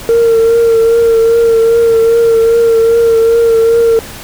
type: tone with vibrato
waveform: sine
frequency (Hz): 458.7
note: A#4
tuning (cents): -28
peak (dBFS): -3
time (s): 0.09-3.99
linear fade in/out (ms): 0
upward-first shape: triangle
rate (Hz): 2.5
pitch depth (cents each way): 30
effects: tanh soft clip ceiling -3 dBFS + pink hiss -28 dBFS RMS until 4.23 s